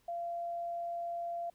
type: tone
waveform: sine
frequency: 687 Hz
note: F5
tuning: 29 cents flat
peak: -35 dBFS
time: 0.08-1.5 s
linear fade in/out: 5 ms
effects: pink hiss -71 dBFS RMS until 1.54 s